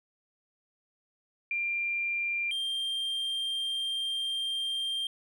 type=tone pair in turn; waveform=sine / triangle; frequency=2383 / 3181 Hz; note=D7 / G7; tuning=+25 / +25 cents; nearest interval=perfect fourth; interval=500 cents; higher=second; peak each=-28 dBFS; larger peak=neither; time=1.51-2.51 / 2.51-5.07 s; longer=second; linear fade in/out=2 ms; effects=none